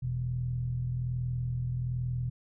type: tone with low-pass filter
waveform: 15% pulse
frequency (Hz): 41.2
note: E1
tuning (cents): 0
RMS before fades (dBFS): -32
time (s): 0.02-2.3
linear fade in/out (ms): 10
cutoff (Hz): 130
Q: 9.8
effects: none